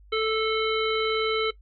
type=harmonic tone with a mistuned harmonic; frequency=439.8 Hz; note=A4; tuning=1 cent flat; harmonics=1 / 3 / 5 / 7 / 9; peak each=-24 / -29 / -31 / -32 / -34 dBFS; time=0.12-1.51 s; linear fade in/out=10 ms; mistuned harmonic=5; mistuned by=-17 cents; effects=noise-tail reverb RT60 0.1 s tail -19 dB re dry + added 50 Hz sine -49 dBFS peak until 1.61 s